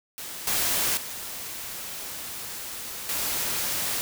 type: noise with level steps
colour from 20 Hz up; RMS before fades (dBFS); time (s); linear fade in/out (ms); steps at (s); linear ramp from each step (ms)
white; -37 / -25 / -36 / -28; 0.18-4.01; 0; 0.47 / 0.97 / 3.09; 2
effects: none